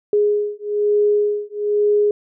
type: beating tone pair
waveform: sine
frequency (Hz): 414.8 / 415.9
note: G#4 / G#4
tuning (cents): -2 / +2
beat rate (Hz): 1.1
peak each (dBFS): -18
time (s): 0.13-2.11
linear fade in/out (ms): 2
effects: none